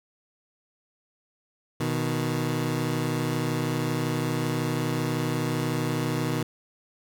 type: tone pair together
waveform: 20% pulse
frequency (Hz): 123.47 / 156.1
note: B2 / D#3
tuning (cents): 0 / +6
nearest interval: major third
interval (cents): 406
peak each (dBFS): -23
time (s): 1.8-6.43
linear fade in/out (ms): 5
effects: none